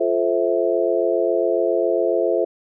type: chord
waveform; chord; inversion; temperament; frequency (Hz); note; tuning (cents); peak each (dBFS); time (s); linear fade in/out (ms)
sine; F major seventh; none; just; 349.2 / 436.5 / 523.8 / 654.8; F4 / A4 / C5 / E5; 0 / -14 / +2 / -12; -22; 0-2.45; 10
effects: none